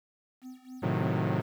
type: tone with tremolo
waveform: triangle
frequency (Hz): 255.9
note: C4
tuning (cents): -38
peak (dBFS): -38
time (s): 0.41-1.15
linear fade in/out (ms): 50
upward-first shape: sine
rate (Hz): 3.7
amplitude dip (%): 90
type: chord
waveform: sawtooth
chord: A diminished seventh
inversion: none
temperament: equal with one note detuned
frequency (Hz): 110 / 130.81 / 155.56 / 182.03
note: A2 / C3 / Eb3 / Gb3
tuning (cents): 0 / 0 / 0 / -28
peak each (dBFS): -28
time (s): 0.82-1.42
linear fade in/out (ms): 20
effects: low-pass 2000 Hz 12 dB/octave + 10-bit